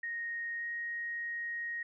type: tone with pitch glide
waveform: sine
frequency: 1864.7 to 1875.5 Hz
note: A#6 to A#6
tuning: 0 to +10 cents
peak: -35 dBFS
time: 0.03-1.83 s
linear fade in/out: 5 ms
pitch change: +10 cents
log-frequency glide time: 0.58-0.64 s
effects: none